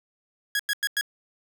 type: tone bursts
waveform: sawtooth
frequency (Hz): 1661.2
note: G#6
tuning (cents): 0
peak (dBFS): -19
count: 4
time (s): 0.55-1.011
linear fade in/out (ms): 2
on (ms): 44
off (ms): 95
effects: none